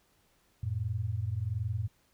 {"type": "tone pair together", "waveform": "sine", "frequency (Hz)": [91.4, 112.71], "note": ["F#2", "A2"], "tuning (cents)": [-21, 42], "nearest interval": "major third", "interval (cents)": 363, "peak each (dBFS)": [-34, -32], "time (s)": [0.63, 1.88], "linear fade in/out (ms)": 5, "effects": ["pink hiss -69 dBFS RMS until 2.13 s"]}